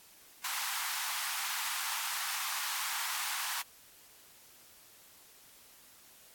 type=high-pass noise; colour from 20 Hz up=pink; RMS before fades=-36 dBFS; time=0.44-3.62 s; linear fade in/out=5 ms; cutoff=850 Hz; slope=48 dB/octave; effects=white hiss -58 dBFS RMS until 6.34 s + AAC 64 kbps